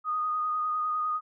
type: tone with vibrato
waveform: sine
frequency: 1239 Hz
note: D#6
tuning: 8 cents flat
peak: -26 dBFS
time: 0.04-1.21 s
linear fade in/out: 50 ms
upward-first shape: square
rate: 9.9 Hz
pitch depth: 15 cents each way
effects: none